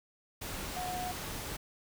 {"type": "tone in noise", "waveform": "sine", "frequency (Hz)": 727, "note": "F#5", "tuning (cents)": -31, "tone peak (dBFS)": -36, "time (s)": [0.76, 1.12], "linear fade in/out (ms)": 10, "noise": "pink", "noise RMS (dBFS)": -40, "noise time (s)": [0.41, 1.57], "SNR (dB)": 1, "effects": []}